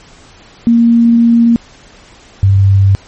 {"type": "tone pair in turn", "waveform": "sine", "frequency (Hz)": [233.2, 97.85], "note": ["A#3", "G2"], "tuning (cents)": [1, -3], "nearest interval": "octave + minor third", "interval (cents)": 1504, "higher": "first", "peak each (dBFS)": -4, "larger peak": "neither", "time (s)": [[0.67, 1.56], [2.43, 2.95]], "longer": "first", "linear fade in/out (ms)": 0, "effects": ["pink hiss -40 dBFS RMS until 3.07 s", "MP3 32 kbps"]}